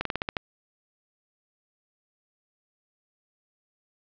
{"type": "slowing click train", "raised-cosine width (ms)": 0.3, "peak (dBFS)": -11, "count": 7, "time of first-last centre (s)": [0.01, 0.368], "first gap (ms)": 43, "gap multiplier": 1.13, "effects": ["low-pass 4000 Hz 12 dB/octave"]}